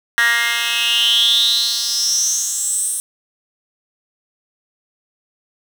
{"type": "tone with high-pass filter sweep", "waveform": "10% pulse", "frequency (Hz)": 234.5, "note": "A#3", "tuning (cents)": 11, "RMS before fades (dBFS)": -17, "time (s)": [0.18, 3], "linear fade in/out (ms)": 0, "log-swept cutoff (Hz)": [1800, 9300], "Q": 8.8, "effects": []}